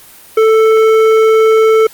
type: tone with hard clipping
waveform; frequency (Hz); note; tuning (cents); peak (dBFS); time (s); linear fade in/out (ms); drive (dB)
sine; 441.3; A4; +5; -7; 0.37-1.87; 5; 10
effects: white hiss -38 dBFS RMS until 1.93 s + Opus 32 kbps